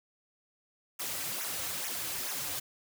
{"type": "noise with flanger", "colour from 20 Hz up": "white", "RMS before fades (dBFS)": -36, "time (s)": [0.99, 2.6], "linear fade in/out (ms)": 10, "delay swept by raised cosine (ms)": [0.22, 4.92], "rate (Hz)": 2.3, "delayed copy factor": -0.85, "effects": []}